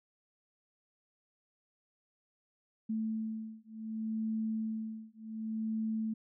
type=beating tone pair; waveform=sine; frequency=220 / 220.67 Hz; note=A3 / A3; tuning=0 / +5 cents; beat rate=0.67 Hz; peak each=-37 / -37 dBFS; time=2.89-6.14 s; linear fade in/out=10 ms; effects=none